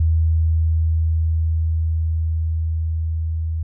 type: tone with level ramp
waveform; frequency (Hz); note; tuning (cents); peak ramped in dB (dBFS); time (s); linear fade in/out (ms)
sine; 80.6; E2; -38; -13 to -20; 0-3.63; 5
effects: none

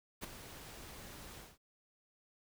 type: noise with ADSR envelope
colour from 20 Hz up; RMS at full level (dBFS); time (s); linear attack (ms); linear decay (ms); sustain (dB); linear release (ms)
pink; -40; 0.21-1.58; 29; 11; -11; 200
effects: none

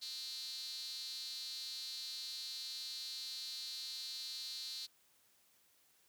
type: tone with high-pass filter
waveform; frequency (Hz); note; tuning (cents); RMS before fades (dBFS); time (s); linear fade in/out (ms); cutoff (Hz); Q
square; 140.3; C#3; +21; -45; 0.01-4.87; 20; 4200; 8.5
effects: white hiss -71 dBFS RMS until 6.08 s + high-pass 60 Hz 12 dB/octave

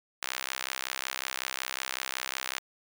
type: tone with high-pass filter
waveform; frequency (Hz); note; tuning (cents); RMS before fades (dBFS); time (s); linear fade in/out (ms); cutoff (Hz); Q
sawtooth; 65.41; C2; 0; -36; 0.22-2.59; 5; 1600; 0.75
effects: none

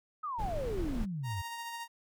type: exponential sweep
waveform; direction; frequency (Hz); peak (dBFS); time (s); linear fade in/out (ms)
sine; down; 1298 to 87.31; -34; 0.23-1.42; 10
type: noise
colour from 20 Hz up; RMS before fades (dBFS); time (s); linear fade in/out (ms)
brown; -36; 0.38-1.06; 20
type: tone with tremolo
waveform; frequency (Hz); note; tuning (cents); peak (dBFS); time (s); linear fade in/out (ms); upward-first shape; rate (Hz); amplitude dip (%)
sawtooth; 932.3; A#5; 0; -34; 1.23-1.88; 50; sine; 14; 30
effects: none

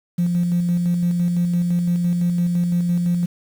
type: tone with tremolo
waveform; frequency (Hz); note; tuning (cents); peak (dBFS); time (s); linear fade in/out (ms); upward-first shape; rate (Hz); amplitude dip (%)
sine; 174.61; F3; 0; -14; 0.18-3.26; 10; square; 5.9; 30
effects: tanh soft clip ceiling -12 dBFS + 7-bit

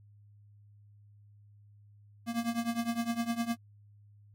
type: tone with tremolo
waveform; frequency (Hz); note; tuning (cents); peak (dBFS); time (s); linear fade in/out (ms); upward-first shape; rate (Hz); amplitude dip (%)
square; 233.1; A#3; 0; -27; 2.26-3.57; 50; triangle; 9.8; 90
effects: added 103 Hz sine -55 dBFS peak until 4.34 s + MP3 64 kbps

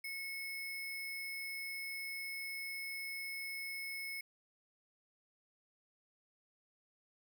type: tone with sample-and-hold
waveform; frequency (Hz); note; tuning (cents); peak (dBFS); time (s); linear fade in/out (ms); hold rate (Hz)
sine; 2188; C#7; -23; -40; 0.04-4.21; 5; 7350
effects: none

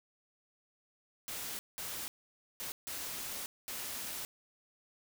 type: noise bursts at uneven times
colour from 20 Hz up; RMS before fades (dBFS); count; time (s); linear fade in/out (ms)
white; -41; 5; 1.28-1.59 / 1.78-2.08 / 2.6-2.72 / 2.87-3.46 / 3.68-4.25; 0
effects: none

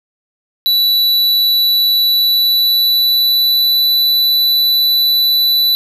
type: tone with pitch glide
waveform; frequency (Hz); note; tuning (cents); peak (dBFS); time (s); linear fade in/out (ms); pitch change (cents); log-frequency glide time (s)
square; 3951 to 3974; B7 to B7; 0 to +10; -10; 0.66-5.75; 0; +10; 2.07-3.87
effects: none

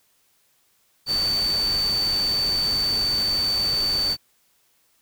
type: tone in noise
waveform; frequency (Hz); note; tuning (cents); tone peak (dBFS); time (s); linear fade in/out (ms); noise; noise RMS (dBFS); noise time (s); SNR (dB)
sine; 4553; C#8; +45; -20; 1.06-4.17; 50; pink; -33; 1.06-4.17; +10
effects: white hiss -64 dBFS RMS until 5.01 s

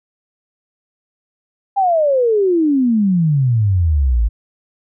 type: exponential sweep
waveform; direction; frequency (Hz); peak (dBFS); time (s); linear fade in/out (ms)
sine; down; 812 to 51.91; -11; 1.76-4.29; 20
effects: none

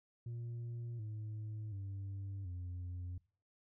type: tone with pitch steps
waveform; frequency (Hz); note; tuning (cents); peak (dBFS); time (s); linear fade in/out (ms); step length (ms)
sine; 118 / 107.58 / 98.09 / 89.43; A#2 / A2 / G2 / F2; +22 / -39 / +2 / +42; -38; 0.26-3.18; 5; 730
effects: noise-tail reverb RT60 0.5 s tail -25 dB re dry + tanh soft clip ceiling -40 dBFS

